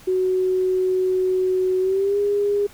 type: tone with pitch glide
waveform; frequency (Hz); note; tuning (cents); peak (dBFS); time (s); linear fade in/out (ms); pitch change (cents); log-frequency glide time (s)
sine; 371.5 to 407.5; F#4 to G#4; +7 to -33; -17; 0.07-2.67; 10; +160; 1.8-2.18
effects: pink hiss -47 dBFS RMS until 2.73 s